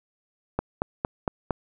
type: click train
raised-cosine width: 1 ms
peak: -10 dBFS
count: 5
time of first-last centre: 0.59-1.507 s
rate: 4.36 Hz
effects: none